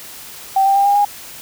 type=tone with pitch steps; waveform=sine; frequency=776 / 786.4 / 796.9 / 807.6 / 818.4 Hz; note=G5 / G5 / G5 / G#5 / G#5; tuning=-18 / +5 / +28 / -49 / -26 cents; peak=-10 dBFS; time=0.56-1.05 s; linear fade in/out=5 ms; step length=98 ms; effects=white hiss -35 dBFS RMS until 1.41 s